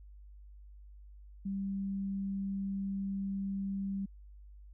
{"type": "tone", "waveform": "sine", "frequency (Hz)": 195.8, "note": "G3", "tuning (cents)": -2, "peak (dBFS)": -33, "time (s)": [1.45, 4.06], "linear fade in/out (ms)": 10, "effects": ["added 50 Hz sine -50 dBFS peak until 4.73 s"]}